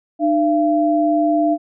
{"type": "tone pair together", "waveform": "sine", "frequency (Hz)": [302.9, 680], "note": ["D#4", "F5"], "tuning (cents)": [-46, -46], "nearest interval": "octave + major second", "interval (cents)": 1400, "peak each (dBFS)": -16, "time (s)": [0.19, 1.58], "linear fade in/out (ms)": 50, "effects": []}